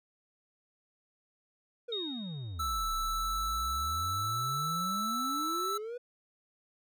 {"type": "exponential two-way sweep", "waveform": "triangle", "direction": "down then up", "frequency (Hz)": [497.9, 33.25, 497.9], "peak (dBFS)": -35, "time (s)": [1.88, 5.98], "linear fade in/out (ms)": 10, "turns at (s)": 2.94}
{"type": "tone with exponential decay", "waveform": "sine", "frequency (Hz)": 3729, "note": "A#7", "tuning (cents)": 0, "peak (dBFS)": -32, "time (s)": [1.92, 2.94], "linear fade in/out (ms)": 5, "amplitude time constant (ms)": 220}
{"type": "tone", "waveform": "square", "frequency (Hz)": 1318.5, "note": "E6", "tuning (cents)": 0, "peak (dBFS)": -32, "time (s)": [2.59, 5.78], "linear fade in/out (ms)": 10}
{"effects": []}